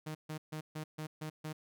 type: tone bursts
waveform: sawtooth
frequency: 155 Hz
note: D#3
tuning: 6 cents flat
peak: -35 dBFS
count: 7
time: 0.06-1.53 s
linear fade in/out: 10 ms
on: 90 ms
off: 140 ms
effects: none